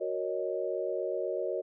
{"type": "chord", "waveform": "sine", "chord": "D# minor seventh", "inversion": "first", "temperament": "equal", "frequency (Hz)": [370, 466.2, 554.4, 622.3], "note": ["F#4", "A#4", "C#5", "D#5"], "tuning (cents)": [0, 0, 0, 0], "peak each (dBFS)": [-35, -36, -35, -36], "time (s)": [0, 1.62], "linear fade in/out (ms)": 20, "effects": []}